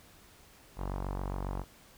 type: tone with low-pass filter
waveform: sawtooth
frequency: 47.3 Hz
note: F#1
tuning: 39 cents sharp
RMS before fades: -36 dBFS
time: 0.76-1.65 s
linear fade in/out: 50 ms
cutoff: 1000 Hz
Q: 2.4
effects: pink hiss -58 dBFS RMS until 1.97 s